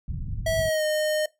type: low-pass noise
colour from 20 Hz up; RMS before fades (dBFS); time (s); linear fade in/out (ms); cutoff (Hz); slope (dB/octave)
pink; -31; 0.08-0.69; 2; 150; 24
type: tone with pitch glide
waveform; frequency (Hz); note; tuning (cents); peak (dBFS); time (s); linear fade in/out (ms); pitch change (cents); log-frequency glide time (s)
square; 650 to 613.5; E5 to D#5; -24 to -25; -23; 0.46-1.26; 5; -101; 0.58-0.84
effects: noise-tail reverb RT60 0.2 s tail -20 dB re dry